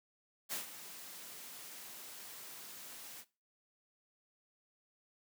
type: noise with ADSR envelope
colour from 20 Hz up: white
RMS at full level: -38 dBFS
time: 0.49-3.25 s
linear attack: 37 ms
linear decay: 130 ms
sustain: -12 dB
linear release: 54 ms
effects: noise-tail reverb RT60 0.3 s tail -19 dB re dry + high-pass 150 Hz 12 dB/octave